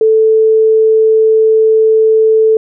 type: tone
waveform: sine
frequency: 440 Hz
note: A4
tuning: in tune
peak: -5 dBFS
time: 0.01-2.57 s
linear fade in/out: 2 ms
effects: none